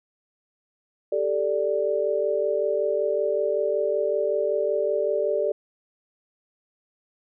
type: chord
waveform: sine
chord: G suspended second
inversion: none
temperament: equal with one note detuned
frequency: 394.7 / 440 / 587.3 Hz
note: G4 / A4 / D5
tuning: +12 / 0 / 0 cents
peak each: -27 / -26 / -24 dBFS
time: 1.12-5.52 s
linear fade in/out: 5 ms
effects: none